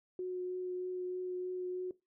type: tone with vibrato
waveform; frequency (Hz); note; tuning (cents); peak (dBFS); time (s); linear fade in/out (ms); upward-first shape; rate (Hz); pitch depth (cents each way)
sine; 364.7; F#4; -25; -35; 0.19-1.91; 2; triangle; 3.2; 12
effects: noise-tail reverb RT60 0.2 s tail -18 dB re dry